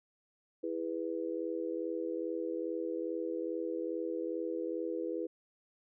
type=chord; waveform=sine; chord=E major; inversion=none; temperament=just; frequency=329.6 / 412 / 494.4 Hz; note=E4 / G#4 / B4; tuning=0 / -14 / +2 cents; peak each=-37 / -40 / -38 dBFS; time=0.63-5.27 s; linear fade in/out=10 ms; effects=none